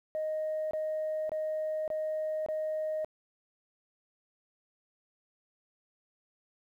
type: tone bursts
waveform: sine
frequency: 622.3 Hz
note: D#5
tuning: in tune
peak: -29 dBFS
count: 5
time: 0.15-3.046 s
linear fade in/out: 0 ms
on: 560 ms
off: 24 ms
effects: tanh soft clip ceiling -27 dBFS + 11-bit